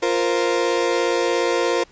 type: chord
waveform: 35% pulse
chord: F suspended fourth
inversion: none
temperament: equal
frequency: 349.2 / 466.2 / 523.3 Hz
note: F4 / Bb4 / C5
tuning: 0 / 0 / 0 cents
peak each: -21 / -20 / -21 dBFS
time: 0.02-1.84 s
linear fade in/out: 10 ms
effects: pink hiss -52 dBFS RMS until 1.91 s + resampled to 16000 Hz